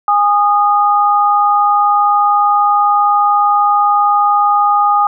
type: tone pair together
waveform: sine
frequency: 821 / 1232 Hz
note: G#5 / D#6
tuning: -20 / -17 cents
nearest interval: perfect fifth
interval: 703 cents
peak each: -11 dBFS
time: 0.08-5.07 s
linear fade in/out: 2 ms
effects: none